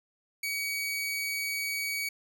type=tone; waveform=sawtooth; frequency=2260 Hz; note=C#7; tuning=33 cents sharp; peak=-27 dBFS; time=0.43-2.09 s; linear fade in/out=5 ms; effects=none